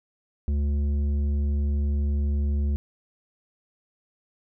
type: tone with tanh clipping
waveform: triangle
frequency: 72 Hz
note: D2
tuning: 34 cents flat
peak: -23 dBFS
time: 0.48-2.76 s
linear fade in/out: 0 ms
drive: 13 dB
effects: none